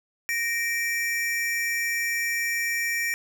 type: tone pair together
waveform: square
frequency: 1860 / 2333 Hz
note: A#6 / D7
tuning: -4 / -12 cents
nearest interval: major third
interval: 392 cents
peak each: -28 dBFS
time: 0.29-3.14 s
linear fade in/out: 0 ms
effects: none